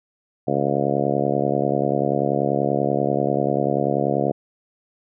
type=harmonic tone; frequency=70.3 Hz; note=C#2; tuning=25 cents sharp; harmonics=2 / 3 / 4 / 5 / 6 / 7 / 8 / 9 / 10; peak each=-27 / -27 / -27 / -27 / -27 / -27 / -27 / -27 / -27 dBFS; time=0.47-4.32 s; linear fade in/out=10 ms; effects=none